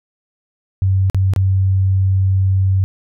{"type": "tone with dropouts", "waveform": "sine", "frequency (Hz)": 95.5, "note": "G2", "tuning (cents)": -45, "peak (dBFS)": -11, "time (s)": [0.82, 2.84], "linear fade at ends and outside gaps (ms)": 0, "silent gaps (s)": [[1.099, 1.146], [1.336, 1.362]], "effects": []}